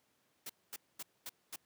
white noise bursts, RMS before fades -44 dBFS, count 5, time 0.46-1.56 s, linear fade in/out 5 ms, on 36 ms, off 230 ms, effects pink hiss -75 dBFS RMS until 1.65 s + high-pass 150 Hz 12 dB/octave

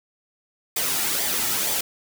white noise with flanger, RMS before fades -24 dBFS, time 0.76-1.81 s, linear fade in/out 5 ms, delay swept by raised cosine 0.72 to 1.92 ms, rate 2.1 Hz, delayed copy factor -0.5, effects none

